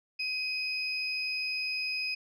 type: tone pair together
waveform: sine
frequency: 2513 / 5026 Hz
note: D#7 / D#8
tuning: +17 / +17 cents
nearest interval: octave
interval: 1200 cents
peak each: -31 / -34 dBFS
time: 0.19-2.15 s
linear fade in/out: 10 ms
effects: tanh soft clip ceiling -24 dBFS